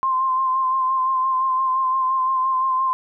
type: tone with vibrato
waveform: sine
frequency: 1046.5 Hz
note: C6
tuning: in tune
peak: -17 dBFS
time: 0.03-2.93 s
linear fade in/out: 0 ms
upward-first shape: sine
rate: 5.8 Hz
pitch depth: 28 cents each way
effects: none